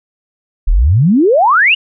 sine exponential sweep, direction up, 32.7 to 2975 Hz, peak -6 dBFS, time 0.67-1.75 s, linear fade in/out 10 ms, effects none

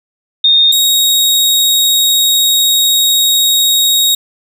sine / sawtooth tone pair in turn, 3676 / 3768 Hz, A#7 / A#7, -25 / +18 cents, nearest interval unison, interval 43 cents, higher second, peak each -5 dBFS, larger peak neither, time 0.44-0.72 / 0.72-4.15 s, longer second, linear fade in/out 5 ms, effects none

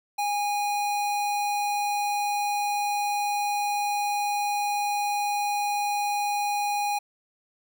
square tone, 821 Hz, G#5, 20 cents flat, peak -25 dBFS, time 0.18-6.99 s, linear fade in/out 10 ms, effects none

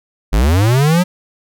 square linear sweep, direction up, 44.34 to 185 Hz, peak -10 dBFS, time 0.32-1.04 s, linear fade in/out 20 ms, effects none

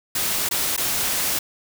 white noise with dropouts, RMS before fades -23 dBFS, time 0.15-1.39 s, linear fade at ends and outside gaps 5 ms, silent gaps 0.489-0.51 / 0.765-0.776 s, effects none

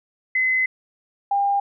sine tone pair in turn, 2038 / 801.6 Hz, C7 / G5, -46 / +38 cents, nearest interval octave + major third, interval 1616 cents, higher first, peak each -17 dBFS, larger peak neither, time 0.35-0.66 / 1.31-1.6 s, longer first, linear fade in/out 5 ms, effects none

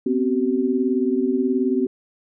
sine tone cluster, 247.8 / 266.4 / 379.7 Hz, B3 / C4 / F#4, +6 / +31 / +45 cents, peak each -22 dBFS, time 0.06-1.87 s, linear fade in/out 5 ms, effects none

